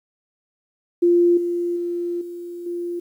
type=tone with level steps; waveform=sine; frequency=347.6 Hz; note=F4; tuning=8 cents flat; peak=-12 / -20 / -22 / -30 / -24 dBFS; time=1.02-3 s; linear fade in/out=10 ms; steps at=1.37 / 1.76 / 2.21 / 2.66 s; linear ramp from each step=5 ms; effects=9-bit